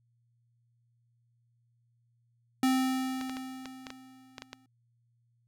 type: tone with exponential decay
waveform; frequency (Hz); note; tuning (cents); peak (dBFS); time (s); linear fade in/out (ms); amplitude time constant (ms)
square; 260.5; C4; -7; -23; 2.63-4.66; 2; 440
type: clicks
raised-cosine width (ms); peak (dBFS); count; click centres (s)
0.2; -22; 9; 3.212 / 3.296 / 3.369 / 3.657 / 3.868 / 3.904 / 4.382 / 4.421 / 4.531
effects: added 118 Hz sine -68 dBFS peak until 5.47 s